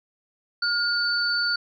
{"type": "tone pair together", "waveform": "sine", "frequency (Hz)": [1424, 4512], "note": ["F6", "C#8"], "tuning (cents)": [33, 30], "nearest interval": "octave + minor sixth", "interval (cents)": 1997, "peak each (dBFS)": -24, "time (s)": [0.62, 1.56], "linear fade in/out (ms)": 5, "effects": []}